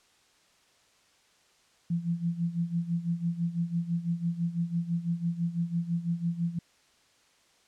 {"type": "tone with tremolo", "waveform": "sine", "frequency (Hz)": 170, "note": "F3", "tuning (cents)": -46, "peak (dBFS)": -24, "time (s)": [1.9, 6.59], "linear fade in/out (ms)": 5, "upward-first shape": "sine", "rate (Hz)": 6, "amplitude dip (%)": 80, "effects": ["white hiss -64 dBFS RMS until 7.67 s", "low-pass 7000 Hz 12 dB/octave"]}